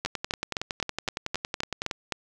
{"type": "two click trains", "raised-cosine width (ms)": 0.2, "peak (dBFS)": [-10, -12], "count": [9, 21], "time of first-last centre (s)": [[0.05, 2.123], [0.06, 1.912]], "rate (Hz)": [3.86, 10.8], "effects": []}